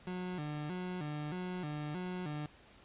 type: tone with vibrato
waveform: 30% pulse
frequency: 164.81 Hz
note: E3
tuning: in tune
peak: -35 dBFS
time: 0.07-2.46 s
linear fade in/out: 2 ms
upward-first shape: square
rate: 1.6 Hz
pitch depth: 170 cents each way
effects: pink hiss -60 dBFS RMS until 2.84 s + resampled to 8000 Hz